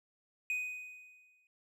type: tone with exponential decay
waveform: triangle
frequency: 2495 Hz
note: D#7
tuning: 4 cents sharp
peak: -29 dBFS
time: 0.5-1.47 s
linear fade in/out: 1 ms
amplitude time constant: 210 ms
effects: none